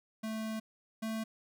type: tone pair in turn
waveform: square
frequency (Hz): 219.9 / 221.6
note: A3 / A3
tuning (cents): -1 / +13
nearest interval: unison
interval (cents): 14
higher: second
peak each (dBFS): -36 / -35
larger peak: second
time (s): 0.23-0.6 / 1.02-1.24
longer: first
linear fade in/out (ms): 10
effects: none